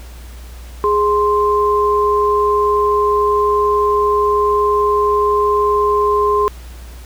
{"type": "tone pair together", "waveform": "sine", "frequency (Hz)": [415.3, 1046.5], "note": ["G#4", "C6"], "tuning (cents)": [0, 0], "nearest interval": "octave + major third", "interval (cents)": 1600, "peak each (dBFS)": -14, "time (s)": [0.84, 6.48], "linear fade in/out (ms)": 0, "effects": ["added 60 Hz sine -31 dBFS peak until 7.05 s", "pink hiss -42 dBFS RMS until 7.05 s"]}